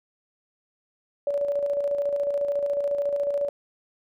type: tone with tremolo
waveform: sine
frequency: 571 Hz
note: D5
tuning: 49 cents flat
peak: -21 dBFS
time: 1.27-3.49 s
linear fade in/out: 2 ms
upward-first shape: square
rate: 14 Hz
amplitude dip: 40%
effects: none